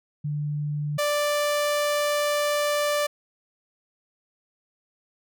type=tone pair in turn; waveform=sine / sawtooth; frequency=147.9 / 587.9 Hz; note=D3 / D5; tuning=+13 / +2 cents; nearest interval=2 octaves; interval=2389 cents; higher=second; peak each=-25 / -18 dBFS; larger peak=second; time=0.24-0.98 / 0.98-3.07 s; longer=second; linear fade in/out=10 ms; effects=none